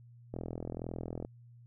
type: click train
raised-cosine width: 2 ms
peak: -25 dBFS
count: 39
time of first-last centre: 0.34-1.249 s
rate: 41.8 Hz
effects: added 119 Hz sine -53 dBFS peak until 1.66 s